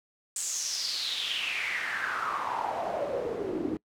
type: noise with band-pass filter sweep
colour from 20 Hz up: pink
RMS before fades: -32 dBFS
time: 0.36-3.77 s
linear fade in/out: 2 ms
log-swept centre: 7800 to 290 Hz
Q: 5.5
effects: noise-tail reverb RT60 0.1 s tail -24 dB re dry